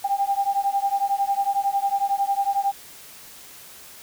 sine beating tone pair, 790 / 801 Hz, G5 / G5, +13 / +37 cents, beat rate 11 Hz, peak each -23 dBFS, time 0.04-2.72 s, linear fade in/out 10 ms, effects white hiss -44 dBFS RMS until 4.02 s

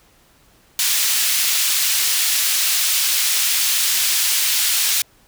pink high-pass noise, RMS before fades -18 dBFS, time 0.79-5.02 s, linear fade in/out 2 ms, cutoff 3100 Hz, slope 12 dB/octave, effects pink hiss -54 dBFS RMS until 5.27 s

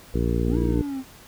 harmonic tone, 58.27 Hz, A#1, in tune, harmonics 1 / 2 / 3 / 4 / 5 / 6 / 7 / 8, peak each -24 / -27 / -29 / -30 / -31 / -32 / -32 / -33 dBFS, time 0.14-0.82 s, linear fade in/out 5 ms
triangle linear two-way sweep, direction up then down, 200 to 329.6 to 256.6 Hz, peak -25 dBFS, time 0.46-1.04 s, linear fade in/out 50 ms, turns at 0.58 s
effects pink hiss -48 dBFS RMS until 1.27 s

